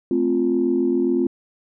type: chord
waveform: sine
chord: F major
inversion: first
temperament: equal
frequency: 220 / 261.6 / 349.2 Hz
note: A3 / C4 / F4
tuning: 0 / 0 / 0 cents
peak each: -25 / -20 / -19 dBFS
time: 0.11-1.27 s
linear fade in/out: 2 ms
effects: tanh soft clip ceiling -8 dBFS